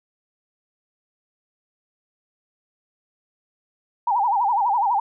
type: tone with vibrato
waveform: sine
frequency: 880 Hz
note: A5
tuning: in tune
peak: -17 dBFS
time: 4.07-5 s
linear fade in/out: 5 ms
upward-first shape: sine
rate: 12 Hz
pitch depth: 200 cents each way
effects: none